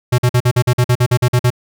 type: tone bursts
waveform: square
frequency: 123.47 Hz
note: B2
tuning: in tune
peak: -10 dBFS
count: 13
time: 0.12-1.504 s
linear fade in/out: 10 ms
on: 64 ms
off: 46 ms
effects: none